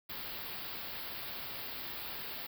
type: band-stop noise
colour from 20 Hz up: white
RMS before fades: -42 dBFS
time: 0.09-2.47 s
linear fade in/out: 10 ms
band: 5000 to 13000 Hz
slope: 96 dB/octave
effects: none